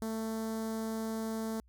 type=tone with notch filter; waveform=sawtooth; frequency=222.1 Hz; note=A3; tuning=16 cents sharp; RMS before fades=-36 dBFS; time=0.02-1.6 s; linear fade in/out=0 ms; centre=2600 Hz; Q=0.64; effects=added 60 Hz sine -60 dBFS peak until 1.68 s